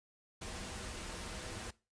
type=noise with comb filter; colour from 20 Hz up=pink; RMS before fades=-44 dBFS; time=0.41-1.71 s; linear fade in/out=10 ms; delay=7.1 ms; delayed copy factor=-0.5; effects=noise-tail reverb RT60 0.3 s tail -20 dB re dry + resampled to 22050 Hz

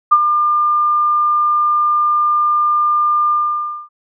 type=tone with ADSR envelope; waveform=sine; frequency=1200 Hz; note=D6; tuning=37 cents sharp; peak=-3 dBFS; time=0.11-3.89 s; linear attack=15 ms; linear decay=49 ms; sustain=-8 dB; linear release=580 ms; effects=none

